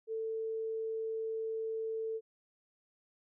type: tone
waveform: sine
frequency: 445 Hz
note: A4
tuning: 20 cents sharp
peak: -34 dBFS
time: 0.07-2.21 s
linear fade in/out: 50 ms
effects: none